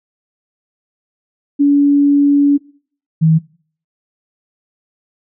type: tone pair in turn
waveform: sine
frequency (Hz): 285.1 / 160.01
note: C#4 / D#3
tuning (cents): +49 / +49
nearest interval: minor seventh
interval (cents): 1000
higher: first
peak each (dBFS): -7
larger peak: neither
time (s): 1.59-2.58 / 3.21-3.39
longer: first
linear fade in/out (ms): 20
effects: noise-tail reverb RT60 0.5 s tail -22 dB re dry